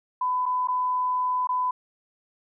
sine tone with dropouts, 1003 Hz, B5, 26 cents sharp, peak -22 dBFS, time 0.21-1.71 s, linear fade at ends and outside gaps 5 ms, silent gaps 0.457-0.461 / 0.674-0.684 / 1.472-1.49 s, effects none

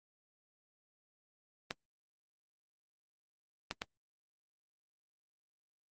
clicks, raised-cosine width 0.2 ms, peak -18 dBFS, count 3, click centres 1.709 / 3.711 / 3.819 s, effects Opus 24 kbps

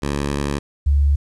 10% pulse / sine tone pair in turn, 71.2 / 71.2 Hz, C#2 / C#2, +47 / +47 cents, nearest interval unison, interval 0 cents, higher neither, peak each -12 dBFS, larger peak neither, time 0.02-0.59 / 0.86-1.16 s, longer first, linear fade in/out 10 ms, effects resampled to 24000 Hz + 9-bit

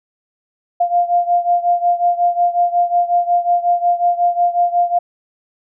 sine beating tone pair, 698.5 / 704 Hz, F5 / F5, 0 / +14 cents, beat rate 5.5 Hz, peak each -14 / -17 dBFS, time 0.8-4.99 s, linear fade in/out 10 ms, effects none

